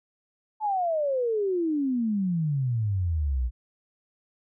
sine exponential sweep, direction down, 880 to 57.5 Hz, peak -23 dBFS, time 0.6-3.51 s, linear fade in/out 50 ms, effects none

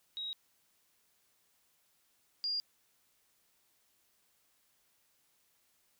sine tone pair in turn, 3812 / 4815 Hz, A#7 / D8, +38 / +42 cents, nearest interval major third, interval 404 cents, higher second, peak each -37 / -32 dBFS, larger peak second, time 0.17-0.33 / 2.44-2.6 s, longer neither, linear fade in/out 0 ms, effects white hiss -73 dBFS RMS until 5.99 s

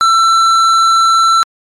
sine tone with hard clipping, 1339 Hz, E6, 27 cents sharp, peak -8 dBFS, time 0.01-1.43 s, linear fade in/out 0 ms, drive 10 dB, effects MP3 64 kbps

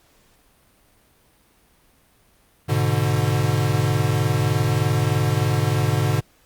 square chord, G# diminished, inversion none, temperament equal, 103.83 / 123.47 / 146.83 Hz, G#2 / B2 / D3, 0 / 0 / 0 cents, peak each -23 dBFS, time 2.68-6.21 s, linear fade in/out 20 ms, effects pink hiss -58 dBFS RMS until 6.45 s + Opus 48 kbps

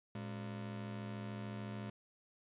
40% pulse ring-modulated tone, 160.3 Hz, E3, 48 cents flat, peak -38 dBFS, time 0.15-1.9 s, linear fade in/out 2 ms, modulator 46.9 Hz, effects resampled to 8000 Hz

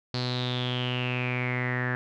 sawtooth tone with low-pass filter sweep, 124.7 Hz, B2, 17 cents sharp, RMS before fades -29 dBFS, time 0.14-1.95 s, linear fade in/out 0 ms, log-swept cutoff 4400 to 1700 Hz, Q 9, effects none

